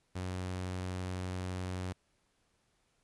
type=tone; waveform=sawtooth; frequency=91.8 Hz; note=F#2; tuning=13 cents flat; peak=-32 dBFS; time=0.15-1.93 s; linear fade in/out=10 ms; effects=pink hiss -75 dBFS RMS until 3.03 s + resampled to 24000 Hz